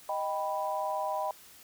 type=chord; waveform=sine; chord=Eb augmented; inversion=none; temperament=equal; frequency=622.3 / 784 / 987.8 Hz; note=Eb5 / G5 / B5; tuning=0 / 0 / 0 cents; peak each=-34 dBFS; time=0.09-1.31 s; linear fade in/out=2 ms; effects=white hiss -54 dBFS RMS until 1.63 s